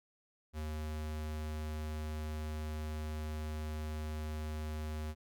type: tone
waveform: square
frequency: 77 Hz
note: D#2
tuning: 17 cents flat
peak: -38 dBFS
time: 0.53-5.15 s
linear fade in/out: 50 ms
effects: none